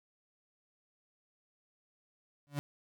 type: tone with exponential growth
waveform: 35% pulse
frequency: 143.8 Hz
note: D3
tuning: 36 cents flat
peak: -28 dBFS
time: 2.47-2.59 s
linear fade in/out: 0 ms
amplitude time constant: 24 ms
effects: none